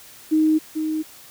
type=tone pair in turn; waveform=sine; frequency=312.2 / 312.2 Hz; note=D#4 / D#4; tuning=+6 / +6 cents; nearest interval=unison; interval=0 cents; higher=neither; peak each=-14 / -21 dBFS; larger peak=first; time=0.31-0.59 / 0.75-1.03 s; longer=neither; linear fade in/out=20 ms; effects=white hiss -45 dBFS RMS until 1.3 s

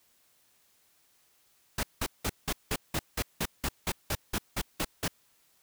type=noise bursts; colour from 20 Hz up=pink; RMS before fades=-30 dBFS; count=15; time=1.78-5.08 s; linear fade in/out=5 ms; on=52 ms; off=180 ms; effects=white hiss -67 dBFS RMS until 5.62 s

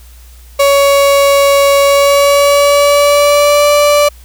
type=tone with pitch glide; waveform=35% pulse; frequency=560 to 584.5 Hz; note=C#5 to D5; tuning=+18 to -8 cents; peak=-4 dBFS; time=0.59-4.09 s; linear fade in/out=10 ms; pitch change=+74 cents; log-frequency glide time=1.81-3.67 s; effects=added 60 Hz sine -34 dBFS peak until 4.24 s + white hiss -44 dBFS RMS until 4.24 s

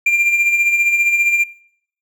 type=tone with tremolo; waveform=triangle; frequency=2384 Hz; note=D7; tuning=25 cents sharp; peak=-8 dBFS; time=0.06-1.44 s; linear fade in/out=5 ms; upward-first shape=sine; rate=15 Hz; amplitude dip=50%; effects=noise-tail reverb RT60 0.6 s tail -20 dB re dry

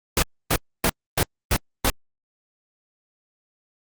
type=noise bursts; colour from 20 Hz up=pink; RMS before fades=-19 dBFS; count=6; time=0.17-1.9 s; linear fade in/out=2 ms; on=55 ms; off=280 ms; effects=Opus 48 kbps

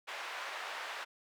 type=band-pass noise; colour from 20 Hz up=white; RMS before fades=-42 dBFS; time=0.07-1.05 s; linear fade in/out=20 ms; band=670 to 2000 Hz; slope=12 dB/octave; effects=high-pass 400 Hz 12 dB/octave

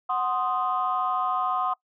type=chord; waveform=sine; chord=C diminished; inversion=second; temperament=equal; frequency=740 / 1046.5 / 1244.5 Hz; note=Gb5 / C6 / Eb6; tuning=0 / 0 / 0 cents; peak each=-27 dBFS; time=0.09-1.74 s; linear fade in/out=10 ms; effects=noise-tail reverb RT60 0.1 s tail -22 dB re dry + tanh soft clip ceiling -15 dBFS

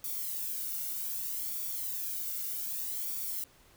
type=noise with flanger; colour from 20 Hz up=violet; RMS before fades=-36 dBFS; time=0.04-3.44 s; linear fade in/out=2 ms; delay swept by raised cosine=0.87 to 1.41 ms; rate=0.64 Hz; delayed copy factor=+0.75; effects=pink hiss -61 dBFS RMS until 3.76 s

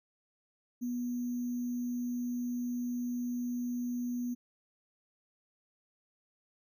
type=tone with sample-and-hold; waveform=sine; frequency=244 Hz; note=B3; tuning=21 cents flat; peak=-32 dBFS; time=0.81-4.35 s; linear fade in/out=20 ms; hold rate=6300 Hz; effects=none

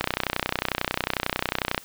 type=click train; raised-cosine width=0.3 ms; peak=-6 dBFS; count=56; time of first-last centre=0.01-1.778 s; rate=31.1 Hz; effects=white hiss -48 dBFS RMS until 1.84 s

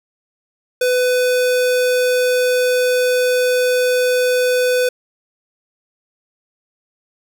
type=tone; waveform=square; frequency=500 Hz; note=B4; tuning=21 cents sharp; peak=-14 dBFS; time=0.81-4.89 s; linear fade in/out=5 ms; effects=none

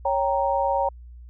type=chord; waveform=sine; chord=G diminished; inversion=second; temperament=equal; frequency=554.4 / 784 / 932.3 Hz; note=Db5 / G5 / Bb5; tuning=0 / 0 / 0 cents; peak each=-24 / -25 / -24 dBFS; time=0.05-0.89 s; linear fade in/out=5 ms; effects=added 60 Hz sine -40 dBFS peak until 1.29 s

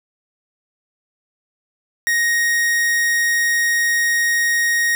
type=tone; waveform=45% pulse; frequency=1871 Hz; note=A#6; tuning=6 cents sharp; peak=-15 dBFS; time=2.07-4.95 s; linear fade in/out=0 ms; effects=none

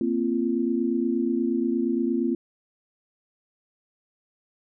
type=chord; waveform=sine; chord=Bb suspended second; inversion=none; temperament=equal with one note detuned; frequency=233.1 / 261.6 / 342.2 Hz; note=Bb3 / C4 / F4; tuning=0 / 0 / -35 cents; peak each=-26 dBFS; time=0.01-2.35 s; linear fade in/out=2 ms; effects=none

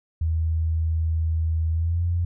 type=tone with pitch glide; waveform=sine; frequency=80.7 to 86.49 Hz; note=E2 to F2; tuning=-36 to -16 cents; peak=-20 dBFS; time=0.21-2.25 s; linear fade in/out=5 ms; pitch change=+120 cents; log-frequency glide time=1.71-2.04 s; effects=none

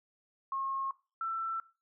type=tone pair in turn; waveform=sine; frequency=1081 / 1336 Hz; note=C#6 / E6; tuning=-44 / +23 cents; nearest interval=major third; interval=367 cents; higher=second; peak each=-32 / -32 dBFS; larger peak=neither; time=0.52-0.91 / 1.21-1.6 s; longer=neither; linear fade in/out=2 ms; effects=noise-tail reverb RT60 0.3 s tail -18 dB re dry

